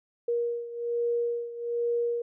sine beating tone pair, 472.8 / 474 Hz, A#4 / A#4, +24 / +29 cents, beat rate 1.2 Hz, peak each -28 / -32 dBFS, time 0.28-2.22 s, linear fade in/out 5 ms, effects none

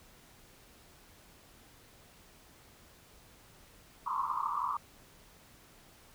pink band-pass noise, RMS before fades -34 dBFS, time 4.06-4.77 s, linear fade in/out 5 ms, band 960 to 1200 Hz, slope 96 dB/octave, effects pink hiss -59 dBFS RMS until 6.14 s

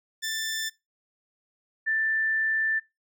15% pulse / sine tone pair in turn, 1771 / 1771 Hz, A6 / A6, +11 / +11 cents, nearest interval unison, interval 0 cents, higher neither, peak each -22 / -23 dBFS, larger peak first, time 0.22-0.7 / 1.86-2.8 s, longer second, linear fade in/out 20 ms, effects noise-tail reverb RT60 0.2 s tail -20 dB re dry

